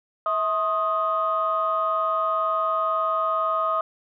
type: tone cluster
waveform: sine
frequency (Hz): 648 / 1071 / 1249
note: E5 / C6 / D#6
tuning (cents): -30 / +40 / +6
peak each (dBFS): -26 / -28 / -22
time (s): 0.26-3.81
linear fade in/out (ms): 2
effects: tanh soft clip ceiling -13 dBFS